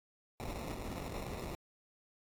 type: noise with sample-and-hold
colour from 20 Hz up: pink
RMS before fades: -42 dBFS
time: 0.4-1.55 s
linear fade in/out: 0 ms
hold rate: 1575 Hz
effects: AAC 64 kbps